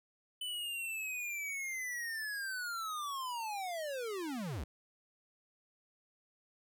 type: linear sweep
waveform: square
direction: down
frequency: 3013 to 51.91 Hz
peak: -38 dBFS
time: 0.41-4.64 s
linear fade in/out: 5 ms
effects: none